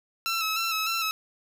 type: tone with vibrato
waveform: 15% pulse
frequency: 1318.5 Hz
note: E6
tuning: in tune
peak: -19 dBFS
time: 0.26-1.11 s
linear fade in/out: 0 ms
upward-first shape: square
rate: 3.3 Hz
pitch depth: 35 cents each way
effects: none